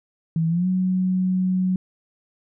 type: tone with pitch glide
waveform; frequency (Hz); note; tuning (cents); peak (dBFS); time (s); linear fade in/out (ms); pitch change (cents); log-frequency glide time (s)
sine; 163 to 185.09; E3 to F#3; -19 to +1; -18; 0.36-1.76; 2; +220; 0.48-0.67
effects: none